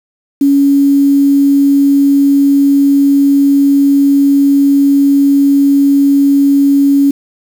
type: tone with quantisation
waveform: sine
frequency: 280 Hz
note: C#4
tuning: 18 cents sharp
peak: -5 dBFS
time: 0.41-7.11 s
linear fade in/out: 5 ms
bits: 5
effects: none